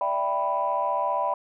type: chord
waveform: sine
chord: E minor seventh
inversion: third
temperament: equal with one note detuned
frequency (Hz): 587.3 / 662.3 / 784 / 987.8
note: D5 / E5 / G5 / B5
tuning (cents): 0 / +8 / 0 / 0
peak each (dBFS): -29 / -30 / -29 / -25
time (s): 0.01-1.34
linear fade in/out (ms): 2
effects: tanh soft clip ceiling -14 dBFS